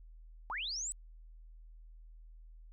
sine linear sweep, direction up, 797 to 8160 Hz, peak -36 dBFS, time 0.5-0.92 s, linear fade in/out 0 ms, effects added 40 Hz sine -51 dBFS peak until 2.72 s

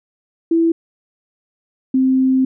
sine tone pair in turn, 331.1 / 261.5 Hz, E4 / C4, +8 / -1 cents, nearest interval major third, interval 409 cents, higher first, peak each -11 dBFS, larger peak neither, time 0.51-0.72 / 1.94-2.45 s, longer second, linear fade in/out 5 ms, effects none

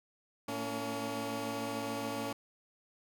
15% pulse tone cluster, 110.9 / 228.7 / 282.2 Hz, A2 / A#3 / C#4, +14 / -33 / +31 cents, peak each -38 / -34 / -31 dBFS, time 0.48-2.33 s, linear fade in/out 5 ms, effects none

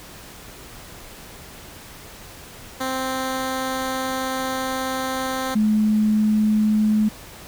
10% pulse / sine tone pair in turn, 261.6 / 214 Hz, C4 / A3, 0 / -48 cents, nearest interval minor third, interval 348 cents, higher first, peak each -15 / -15 dBFS, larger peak neither, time 2.8-5.55 / 5.55-7.09 s, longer first, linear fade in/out 10 ms, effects pink hiss -41 dBFS RMS until 7.47 s

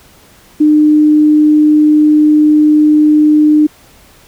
sine tone, 302.7 Hz, D#4, 48 cents flat, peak -4 dBFS, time 0.6-3.67 s, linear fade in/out 10 ms, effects pink hiss -43 dBFS RMS until 4.27 s

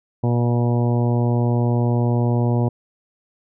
harmonic tone, 120 Hz, B2, 49 cents flat, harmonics 1 / 2 / 3 / 4 / 5 / 6 / 7 / 8, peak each -17 / -23 / -27 / -29 / -31 / -33 / -34 / -35 dBFS, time 0.23-2.69 s, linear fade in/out 10 ms, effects none

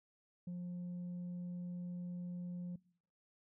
sine tone, 177.1 Hz, F3, 24 cents sharp, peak -38 dBFS, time 0.47-2.76 s, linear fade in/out 5 ms, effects noise-tail reverb RT60 0.6 s tail -24 dB re dry + tanh soft clip ceiling -40 dBFS

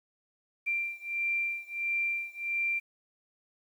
sine beating tone pair, 2364 / 2365.5 Hz, D7 / D7, +11 / +12 cents, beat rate 1.5 Hz, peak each -32 / -33 dBFS, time 0.66-2.8 s, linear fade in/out 20 ms, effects 10-bit

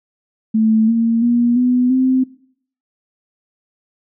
sine tone with pitch steps, 220 / 229.2 / 238.8 / 248.8 / 259.2 Hz, A3 / A#3 / A#3 / B3 / C4, 0 / -29 / +42 / +13 / -16 cents, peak -11 dBFS, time 0.54-2.24 s, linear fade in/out 10 ms, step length 340 ms, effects noise-tail reverb RT60 0.6 s tail -20 dB re dry

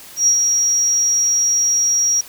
sine tone with ADSR envelope, 5680 Hz, F8, 28 cents sharp, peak -9 dBFS, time 0.16-2.21 s, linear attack 110 ms, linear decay 85 ms, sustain -4 dB, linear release 6 ms, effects white hiss -39 dBFS RMS until 2.28 s

